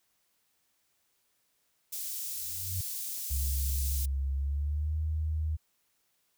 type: high-pass noise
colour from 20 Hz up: white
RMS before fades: -37 dBFS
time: 1.92-4.06 s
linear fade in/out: 10 ms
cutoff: 5700 Hz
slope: 12 dB/octave
type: tone with exponential growth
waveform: sine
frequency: 92.5 Hz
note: F#2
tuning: in tune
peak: -29 dBFS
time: 2.3-2.81 s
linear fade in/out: 5 ms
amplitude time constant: 110 ms
type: tone with pitch glide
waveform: sine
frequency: 68.2 to 77.89 Hz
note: C#2 to D#2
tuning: -28 to +2 cents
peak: -28 dBFS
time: 3.3-5.57 s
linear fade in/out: 20 ms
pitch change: +230 cents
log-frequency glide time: 4.35-4.97 s
effects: white hiss -74 dBFS RMS until 6.37 s